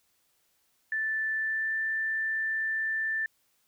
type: tone with pitch glide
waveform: sine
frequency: 1760 to 1772.2 Hz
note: A6 to A6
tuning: 0 to +12 cents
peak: -27 dBFS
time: 0.92-3.26 s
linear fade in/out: 2 ms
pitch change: +12 cents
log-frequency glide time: 1.35-1.76 s
effects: white hiss -71 dBFS RMS until 3.67 s